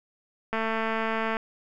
click train, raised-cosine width 0.5 ms, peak -14 dBFS, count 188, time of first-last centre 0.53-1.369 s, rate 223 Hz, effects none

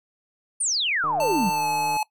sine exponential sweep, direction down, 9650 to 166.7 Hz, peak -21 dBFS, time 0.6-1.5 s, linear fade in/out 10 ms
click train, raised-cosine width 1 ms, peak -23 dBFS, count 142, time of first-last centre 1.04-1.968 s, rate 152 Hz
square tone with pitch glide, 887 to 856.3 Hz, A5 to A5, +14 to -47 cents, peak -23 dBFS, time 1.2-2.03 s, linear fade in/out 2 ms, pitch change -61 cents, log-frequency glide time 1.51-1.67 s
effects noise-tail reverb RT60 0.1 s tail -21 dB re dry

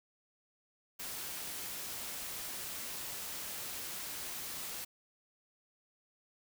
white noise, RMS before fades -42 dBFS, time 0.99-4.85 s, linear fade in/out 10 ms, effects none

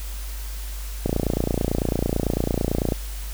click train, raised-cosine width 2 ms, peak -8 dBFS, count 55, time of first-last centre 1.06-2.922 s, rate 29 Hz, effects added 50 Hz sine -29 dBFS peak until 3.33 s + white hiss -40 dBFS RMS until 3.33 s

